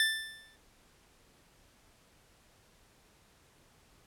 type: tone with exponential decay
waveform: 25% pulse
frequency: 1770 Hz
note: A6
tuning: 10 cents sharp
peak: -19 dBFS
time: 0-0.56 s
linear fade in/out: 1 ms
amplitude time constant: 120 ms
effects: pink hiss -64 dBFS RMS until 4.06 s + low-pass 12000 Hz 12 dB/octave